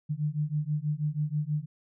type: beating tone pair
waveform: sine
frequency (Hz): 147.2 / 153.4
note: D3 / D#3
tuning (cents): +4 / -24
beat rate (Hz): 6.2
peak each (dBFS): -30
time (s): 0.09-1.66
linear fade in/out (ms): 20
effects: none